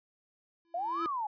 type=tone with exponential growth; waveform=square; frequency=336.3 Hz; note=E4; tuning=35 cents sharp; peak=-33 dBFS; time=0.65-1.06 s; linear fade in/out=0 ms; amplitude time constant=89 ms
type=exponential two-way sweep; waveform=sine; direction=up then down; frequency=659.3 to 1318.5 to 819 Hz; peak=-31 dBFS; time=0.74-1.27 s; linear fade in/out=5 ms; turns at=1.03 s
effects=resampled to 11025 Hz